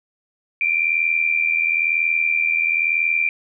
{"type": "tone pair together", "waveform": "sine", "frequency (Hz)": [2349, 2430], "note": ["D7", "D#7"], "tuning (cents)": [0, -42], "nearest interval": "minor second", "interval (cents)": 58, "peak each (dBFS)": [-18, -21], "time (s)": [0.61, 3.29], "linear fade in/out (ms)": 2, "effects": []}